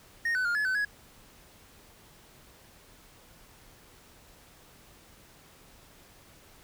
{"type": "tone with pitch steps", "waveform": "triangle", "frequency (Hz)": [1855, 1505, 1413, 1707, 1520, 1672], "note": ["A#6", "F#6", "F6", "G#6", "F#6", "G#6"], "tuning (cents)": [-9, 29, 20, 47, 46, 11], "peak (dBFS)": -24, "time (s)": [0.25, 0.85], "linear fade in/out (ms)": 5, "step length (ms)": 100, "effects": ["pink hiss -56 dBFS RMS until 6.63 s"]}